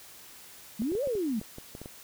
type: exponential two-way sweep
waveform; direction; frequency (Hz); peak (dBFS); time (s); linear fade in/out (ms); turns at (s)
sine; up then down; 200.7 to 596 to 200.7; -27; 0.79-1.4; 10; 1.04
type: clicks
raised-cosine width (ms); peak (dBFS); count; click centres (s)
2; -28; 10; 0.82 / 0.919 / 0.952 / 1.073 / 1.153 / 1.414 / 1.584 / 1.751 / 1.816 / 1.859
effects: white hiss -50 dBFS RMS until 2.03 s